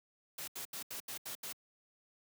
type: noise bursts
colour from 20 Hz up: white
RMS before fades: -43 dBFS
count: 7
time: 0.38-1.527 s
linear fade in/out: 5 ms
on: 97 ms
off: 78 ms
effects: high-pass 100 Hz 12 dB/octave